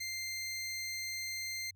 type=tone; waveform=20% pulse; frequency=2093 Hz; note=C7; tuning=in tune; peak=-32 dBFS; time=0-1.71 s; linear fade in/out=10 ms; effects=added 93 Hz sine -60 dBFS peak until 1.75 s